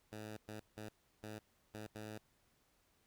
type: tone bursts at uneven times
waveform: 10% pulse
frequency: 107.4 Hz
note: A2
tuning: 41 cents flat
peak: -38 dBFS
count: 6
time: 0.12-0.37 / 0.48-0.6 / 0.77-0.89 / 1.23-1.39 / 1.74-1.87 / 1.95-2.18 s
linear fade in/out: 5 ms
effects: pink hiss -75 dBFS RMS until 3.06 s